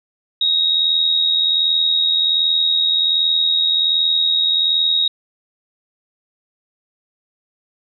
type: tone with amplitude modulation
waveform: sine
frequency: 3771 Hz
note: A#7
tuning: 19 cents sharp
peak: -11 dBFS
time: 0.41-5.08 s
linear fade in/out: 5 ms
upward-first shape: sine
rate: 81.3 Hz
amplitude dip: 50%
effects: none